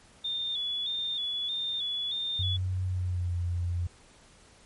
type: tone with vibrato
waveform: sine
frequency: 3515 Hz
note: A7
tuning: 2 cents flat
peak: -29 dBFS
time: 0.24-2.57 s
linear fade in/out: 10 ms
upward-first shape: square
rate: 1.6 Hz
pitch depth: 51 cents each way
type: tone with pitch glide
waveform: sine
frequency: 92.5 to 87.36 Hz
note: F#2 to F2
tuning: 0 to +1 cents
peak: -27 dBFS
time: 2.39-3.87 s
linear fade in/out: 5 ms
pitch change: -99 cents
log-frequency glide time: 2.85-3.37 s
effects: pink hiss -57 dBFS RMS until 4.65 s + MP3 48 kbps